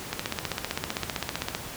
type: click train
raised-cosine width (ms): 0.2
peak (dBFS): -10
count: 23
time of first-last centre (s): 0.13-1.549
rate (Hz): 15.5
effects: pink hiss -38 dBFS RMS until 1.76 s + high-pass 60 Hz 12 dB/octave